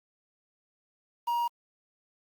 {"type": "tone with quantisation", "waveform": "triangle", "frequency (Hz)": 948, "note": "A#5", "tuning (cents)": 29, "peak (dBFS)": -24, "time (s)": [1.27, 1.48], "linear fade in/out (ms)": 10, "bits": 8, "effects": ["Opus 48 kbps"]}